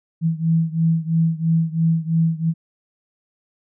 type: beating tone pair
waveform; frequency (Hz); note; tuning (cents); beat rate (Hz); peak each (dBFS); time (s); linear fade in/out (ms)
sine; 162.5 / 165.5; E3 / E3; -24 / +7; 3; -18 / -20; 0.21-2.54; 50
effects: none